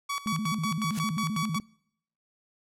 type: tone with tremolo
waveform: sawtooth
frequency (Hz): 1132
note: C#6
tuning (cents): +36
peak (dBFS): -25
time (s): 0.09-1.59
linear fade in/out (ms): 10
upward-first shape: square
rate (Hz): 5.5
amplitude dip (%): 80
type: tone with vibrato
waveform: sine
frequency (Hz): 185.1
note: F#3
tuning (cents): +1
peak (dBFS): -28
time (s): 0.26-1.6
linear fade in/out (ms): 0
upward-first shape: square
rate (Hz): 7.7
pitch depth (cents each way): 260
type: noise with exponential growth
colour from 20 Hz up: white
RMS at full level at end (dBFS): -32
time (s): 0.86-0.99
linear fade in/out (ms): 1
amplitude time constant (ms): 28
effects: noise-tail reverb RT60 0.7 s tail -25 dB re dry + low-pass 11000 Hz 12 dB/octave